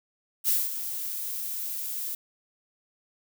violet noise with ADSR envelope, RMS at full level -22 dBFS, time 0.44-2.15 s, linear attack 49 ms, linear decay 200 ms, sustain -11 dB, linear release 4 ms, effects none

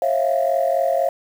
sine tone cluster, 543 / 652 / 696 Hz, C#5 / E5 / F5, -36 / -19 / -6 cents, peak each -20 dBFS, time 0.02-1.09 s, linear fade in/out 2 ms, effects tanh soft clip ceiling -9 dBFS + 7-bit

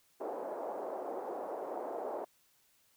white band-pass noise, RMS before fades -40 dBFS, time 0.2-2.25 s, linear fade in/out 10 ms, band 370 to 740 Hz, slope 24 dB/octave, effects white hiss -70 dBFS RMS until 2.96 s

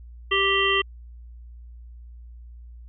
harmonic tone, 392 Hz, G4, in tune, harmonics 1 / 3 / 5 / 7 / 8, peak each -25 / -25 / -25 / -25 / -25 dBFS, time 0.31-0.82 s, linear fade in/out 10 ms, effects added 59 Hz sine -40 dBFS peak until 2.88 s

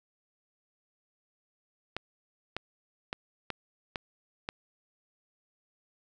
clicks, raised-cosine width 0.3 ms, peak -17 dBFS, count 6, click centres 1.966 / 2.566 / 3.129 / 3.503 / 3.958 / 4.489 s, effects none

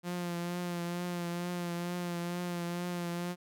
sawtooth tone with vibrato, 174.61 Hz, F3, in tune, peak -30 dBFS, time 0.03-3.36 s, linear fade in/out 50 ms, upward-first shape triangle, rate 2.2 Hz, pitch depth 32 cents each way, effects none

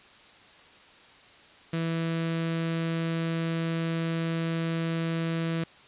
sawtooth tone with notch filter, 164.81 Hz, E3, in tune, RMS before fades -29 dBFS, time 1.73-5.64 s, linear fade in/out 5 ms, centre 860 Hz, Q 1.9, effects white hiss -53 dBFS RMS until 5.87 s + resampled to 8000 Hz

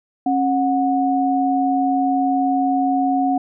sine tone pair together, 271.9 / 732.4 Hz, C#4 / F#5, -33 / -18 cents, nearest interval octave + perfect fourth, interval 1715 cents, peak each -18 dBFS, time 0.26-3.38 s, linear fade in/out 5 ms, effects none

